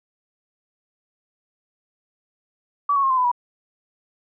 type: tone with pitch steps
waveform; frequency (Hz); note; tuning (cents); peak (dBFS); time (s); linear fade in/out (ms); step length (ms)
sine; 1147 / 1109.2 / 1072.7 / 1037.3 / 1003.1 / 970.1; D6 / C#6 / C6 / C6 / B5 / B5; -41 / +1 / +43 / -15 / +27 / -31; -16; 2.89-3.316; 5; 71
effects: none